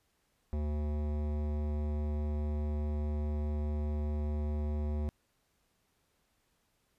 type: tone with hard clipping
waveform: sine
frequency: 74.6 Hz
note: D2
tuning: 28 cents sharp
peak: -33 dBFS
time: 0.53-5.09 s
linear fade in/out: 0 ms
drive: 16 dB
effects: pink hiss -75 dBFS RMS until 6.98 s + resampled to 32000 Hz